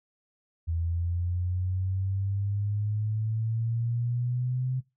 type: exponential sweep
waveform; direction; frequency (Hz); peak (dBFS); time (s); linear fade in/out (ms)
sine; up; 82.41 to 130; -26; 0.67-4.81; 20
effects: noise-tail reverb RT60 0.2 s tail -18 dB re dry